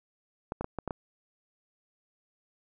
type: clicks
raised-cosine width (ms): 1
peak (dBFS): -19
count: 6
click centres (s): 0.521 / 0.61 / 0.644 / 0.787 / 0.877 / 0.908
effects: none